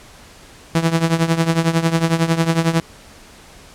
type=tone with tremolo; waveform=sawtooth; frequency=164.81 Hz; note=E3; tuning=in tune; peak=-7 dBFS; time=0.75-2.8 s; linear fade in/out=0 ms; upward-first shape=triangle; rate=11 Hz; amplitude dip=85%; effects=pink hiss -43 dBFS RMS until 3.74 s + low-pass 10000 Hz 12 dB/octave